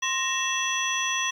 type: tone cluster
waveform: sine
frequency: 1054 / 1861 / 2671 / 3345 / 5930 Hz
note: C6 / A#6 / E7 / G#7 / F#8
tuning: +12 / -3 / +22 / +12 / +3 cents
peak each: -30 dBFS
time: 0.02-1.31 s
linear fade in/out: 10 ms
effects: tanh soft clip ceiling -14 dBFS + 9-bit